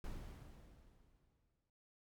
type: noise with exponential decay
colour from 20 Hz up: brown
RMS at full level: -45 dBFS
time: 0.04-1.7 s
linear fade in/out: 2 ms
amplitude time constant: 360 ms
effects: MP3 96 kbps